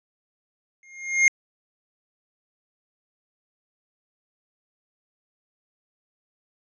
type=tone with exponential growth; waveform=square; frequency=2130 Hz; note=C7; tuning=30 cents sharp; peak=-12 dBFS; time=0.83-1.28 s; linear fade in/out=1 ms; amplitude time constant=96 ms; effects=resampled to 16000 Hz